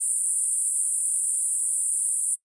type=band-pass noise; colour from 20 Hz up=pink; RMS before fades=-25 dBFS; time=0-2.36 s; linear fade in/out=20 ms; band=8400 to 10000 Hz; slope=96 dB/octave; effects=noise-tail reverb RT60 0.1 s tail -21 dB re dry + resampled to 24000 Hz